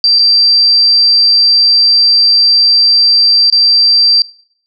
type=tone with dropouts; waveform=sine; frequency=4699 Hz; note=D8; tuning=in tune; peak=-5 dBFS; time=0.04-4.22 s; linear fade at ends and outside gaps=1 ms; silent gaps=0.188-0.192 / 3.5-3.525 s; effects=noise-tail reverb RT60 0.6 s tail -22 dB re dry